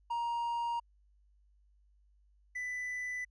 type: tone pair in turn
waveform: triangle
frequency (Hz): 940 / 1991.8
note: A#5 / B6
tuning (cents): +14 / +14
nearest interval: octave + minor second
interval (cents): 1300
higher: second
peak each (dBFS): -30 / -34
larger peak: first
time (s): 0.1-0.8 / 2.55-3.25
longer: neither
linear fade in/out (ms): 10
effects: added 50 Hz sine -64 dBFS peak until 3.3 s + resampled to 22050 Hz